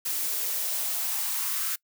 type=noise with high-pass filter sweep; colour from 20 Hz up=blue; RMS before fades=-29 dBFS; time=0.05-1.76 s; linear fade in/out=10 ms; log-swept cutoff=290 to 1400 Hz; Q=2.9; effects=noise-tail reverb RT60 0.1 s tail -24 dB re dry